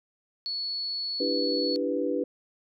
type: tone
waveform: sine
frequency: 4405 Hz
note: C#8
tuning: 12 cents flat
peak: -29 dBFS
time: 0.46-1.76 s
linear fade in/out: 0 ms
type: chord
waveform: sine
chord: E minor seventh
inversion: third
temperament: equal with one note detuned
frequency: 289.3 / 329.6 / 392 / 493.9 Hz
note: D4 / E4 / G4 / B4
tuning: -26 / 0 / 0 / 0 cents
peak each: -30 / -33 / -32 / -29 dBFS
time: 1.2-2.24 s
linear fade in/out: 5 ms
effects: none